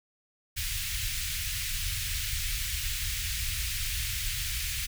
pink band-stop noise, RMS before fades -32 dBFS, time 0.56-4.87 s, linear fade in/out 20 ms, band 100 to 2000 Hz, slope 24 dB/octave, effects none

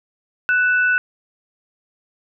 sine tone pair together, 1486.8 / 2637 Hz, F#6 / E7, +8 / 0 cents, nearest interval minor seventh, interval 992 cents, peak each -14 / -25 dBFS, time 0.49-0.98 s, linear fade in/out 0 ms, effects none

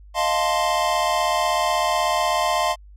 square chord, F dominant seventh, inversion third, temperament equal, 622.3 / 698.5 / 880 / 1046.5 Hz, Eb5 / F5 / A5 / C6, 0 / 0 / 0 / 0 cents, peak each -26 / -24 / -27 / -24 dBFS, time 0.14-2.76 s, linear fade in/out 50 ms, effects added 50 Hz sine -42 dBFS peak until 2.96 s + low-pass 10000 Hz 12 dB/octave

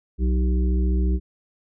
harmonic tone with a mistuned harmonic, 62.1 Hz, B1, 10 cents sharp, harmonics 1 / 3 / 5 / 6, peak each -18 / -28 / -32 / -34 dBFS, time 0.18-1.2 s, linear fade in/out 50 ms, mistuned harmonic 6, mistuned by +56 cents, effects none

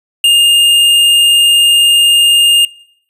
sine tone with tanh clipping, 2822 Hz, F7, 17 cents sharp, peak -6 dBFS, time 0.24-2.65 s, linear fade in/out 2 ms, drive 17 dB, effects noise-tail reverb RT60 0.7 s tail -23 dB re dry + resampled to 32000 Hz

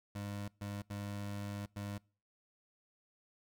25% pulse tone bursts at uneven times, 101.6 Hz, G#2, 38 cents flat, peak -36 dBFS, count 4, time 0.15-0.48 / 0.61-0.82 / 0.9-1.66 / 1.76-1.98 s, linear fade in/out 5 ms, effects noise-tail reverb RT60 0.4 s tail -25 dB re dry

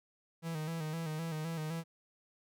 45% pulse tone with vibrato, 160 Hz, D#3, 49 cents sharp, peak -36 dBFS, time 0.42-1.84 s, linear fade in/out 50 ms, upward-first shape square, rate 3.9 Hz, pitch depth 56 cents each way, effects none

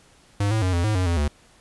square tone with pitch steps, 101.6 / 109.9 / 92.2 / 86.3 / 107.4 / 91.9 / 85.4 / 73.3 Hz, G#2 / A2 / F#2 / F2 / A2 / F#2 / F2 / D2, -38 / -2 / -6 / -20 / -41 / -11 / -38 / -3 cents, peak -20 dBFS, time 0.4-1.28 s, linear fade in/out 5 ms, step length 110 ms, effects pink hiss -55 dBFS RMS until 1.6 s + resampled to 24000 Hz

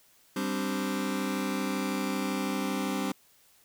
sawtooth chord, G suspended fourth, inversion none, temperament just, 196 / 261.3 / 294 Hz, G3 / C4 / D4, 0 / -2 / +2 cents, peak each -28 / -29 / -30 dBFS, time 0.36-3.12 s, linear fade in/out 5 ms, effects white hiss -62 dBFS RMS until 3.64 s

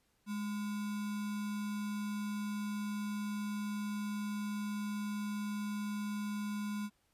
sine tone with sample-and-hold, 207.7 Hz, G#3, in tune, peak -35 dBFS, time 0.26-6.9 s, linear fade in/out 50 ms, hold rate 1225 Hz, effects pink hiss -75 dBFS RMS until 7.13 s + resampled to 32000 Hz

